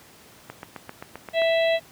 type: click train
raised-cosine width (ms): 0.5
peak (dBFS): -20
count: 8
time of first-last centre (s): 0.5-1.419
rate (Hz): 7.62
type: harmonic tone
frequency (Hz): 659.3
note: E5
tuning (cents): 0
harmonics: 1 / 3 / 4 / 5 / 6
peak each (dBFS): -19 / -29 / -31 / -33 / -35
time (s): 1.33-1.8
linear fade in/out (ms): 50
effects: pink hiss -50 dBFS RMS until 1.91 s + high-pass 100 Hz 12 dB/octave